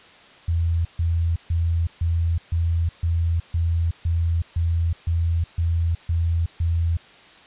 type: tone bursts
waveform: sine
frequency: 83.7 Hz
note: E2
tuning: 27 cents sharp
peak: -18 dBFS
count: 13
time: 0.48-6.97 s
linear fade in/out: 5 ms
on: 370 ms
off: 140 ms
effects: white hiss -48 dBFS RMS until 7.46 s + resampled to 8000 Hz